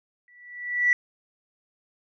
sine tone with exponential growth, 1957 Hz, B6, 16 cents flat, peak -14 dBFS, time 0.28-0.93 s, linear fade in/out 1 ms, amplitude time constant 140 ms, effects tanh soft clip ceiling -10 dBFS

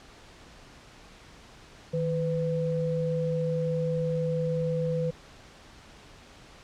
sine tone pair together, 157.81 / 501 Hz, D#3 / B4, +25 / +25 cents, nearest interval octave + minor sixth, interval 2000 cents, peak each -28 dBFS, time 1.93-5.11 s, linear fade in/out 10 ms, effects pink hiss -51 dBFS RMS until 6.63 s + low-pass 6000 Hz 12 dB/octave

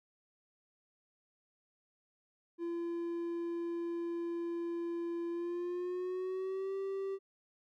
triangle tone with pitch glide, 340.5 to 388.9 Hz, F4 to G4, -44 to -14 cents, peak -33 dBFS, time 2.58-7.19 s, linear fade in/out 50 ms, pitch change +230 cents, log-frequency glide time 5.3-6.75 s, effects none

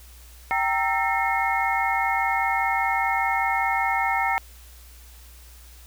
sine tone cluster, 779 / 924 / 1324 / 1815 / 2163 Hz, G5 / A#5 / E6 / A#6 / C#7, -11 / -16 / +7 / -47 / -43 cents, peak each -25 / -26 / -30 / -30 / -26 dBFS, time 0.51-4.38 s, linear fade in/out 0 ms, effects added 60 Hz sine -45 dBFS peak until 5.86 s + white hiss -51 dBFS RMS until 5.86 s

